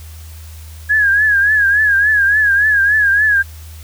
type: tone with vibrato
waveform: sine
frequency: 1661.2 Hz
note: G#6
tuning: in tune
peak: -9 dBFS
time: 0.89-3.43 s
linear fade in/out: 20 ms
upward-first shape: triangle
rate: 3.5 Hz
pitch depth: 100 cents each way
effects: added 79 Hz sine -31 dBFS peak until 3.83 s + white hiss -42 dBFS RMS until 3.83 s